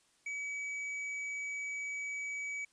sine tone with hard clipping, 2279 Hz, C#7, 47 cents sharp, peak -38 dBFS, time 0.26-2.65 s, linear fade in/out 5 ms, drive 5 dB, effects white hiss -70 dBFS RMS until 2.72 s + resampled to 22050 Hz

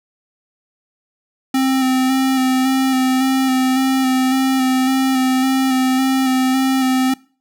square tone with vibrato, 261.6 Hz, C4, in tune, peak -14 dBFS, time 1.54-7.14 s, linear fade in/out 5 ms, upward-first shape square, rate 1.8 Hz, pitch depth 18 cents each way, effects noise-tail reverb RT60 0.4 s tail -23 dB re dry

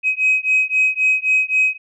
sine beating tone pair, 2530 / 2533.8 Hz, D#7 / D#7, +28 / +31 cents, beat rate 3.8 Hz, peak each -16 dBFS, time 0.03-1.78 s, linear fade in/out 50 ms, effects tanh soft clip ceiling -8 dBFS

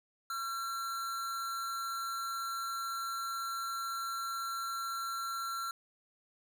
square tone with amplitude modulation, 1359 Hz, F6, 48 cents flat, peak -34 dBFS, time 0.3-5.71 s, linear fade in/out 2 ms, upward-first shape sine, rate 260 Hz, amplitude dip 45%, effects none

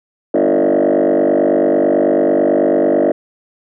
sine tone with frequency modulation, 458.8 Hz, A#4, 28 cents flat, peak -8 dBFS, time 0.34-3.12 s, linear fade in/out 5 ms, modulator 49.1 Hz, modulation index 4, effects tanh soft clip ceiling -8 dBFS

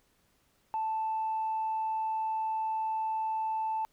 sine tone, 880 Hz, A5, in tune, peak -28 dBFS, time 0.74-3.85 s, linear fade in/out 0 ms, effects tanh soft clip ceiling -25 dBFS + pink hiss -70 dBFS RMS until 3.92 s

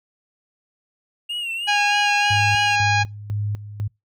triangle tone with vibrato, 2794 Hz, F7, in tune, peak -23 dBFS, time 1.29-2.76 s, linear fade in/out 10 ms, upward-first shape sine, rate 3.2 Hz, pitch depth 71 cents each way
harmonic tone, 822 Hz, G#5, 18 cents flat, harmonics 1 / 2 / 3 / 4 / 5 / 6 / 7 / 8, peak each -20 / -22 / -22 / -33 / -30 / -34 / -37 / -35 dBFS, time 1.67-3.04 s, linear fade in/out 20 ms
sine tone with tremolo, 103.83 Hz, G#2, in tune, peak -21 dBFS, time 2.3-3.88 s, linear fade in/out 10 ms, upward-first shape square, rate 2 Hz, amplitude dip 75%
effects noise-tail reverb RT60 0.2 s tail -25 dB re dry

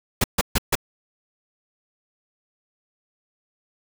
pink noise bursts, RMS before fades -19 dBFS, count 4, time 0.21-0.754 s, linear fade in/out 5 ms, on 31 ms, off 140 ms, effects none

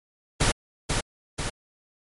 pink noise with echo, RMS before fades -21 dBFS, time 0.4-0.52 s, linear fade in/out 10 ms, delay 490 ms, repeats 2, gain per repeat -4 dB, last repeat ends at 1.5 s, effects MP3 48 kbps

